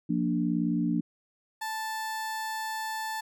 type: chord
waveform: sine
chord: Bb major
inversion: second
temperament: equal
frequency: 174.61 / 233.1 / 293.7 Hz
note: F3 / Bb3 / D4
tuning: 0 / 0 / 0 cents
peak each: -29 dBFS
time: 0.09-1.01 s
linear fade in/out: 10 ms
type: tone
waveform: 30% pulse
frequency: 880 Hz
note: A5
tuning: in tune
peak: -29 dBFS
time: 1.61-3.21 s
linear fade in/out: 10 ms
effects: none